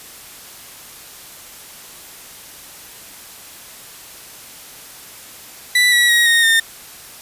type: tone with pitch steps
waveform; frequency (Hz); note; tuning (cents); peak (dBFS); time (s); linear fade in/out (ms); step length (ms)
30% pulse; 1975.5 / 1934.8 / 1895 / 1856 / 1817.8; B6 / B6 / A#6 / A#6 / A#6; 0 / -36 / +28 / -8 / -44; -8; 5.75-6.6; 5; 170
effects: white hiss -38 dBFS RMS until 7.21 s + resampled to 32000 Hz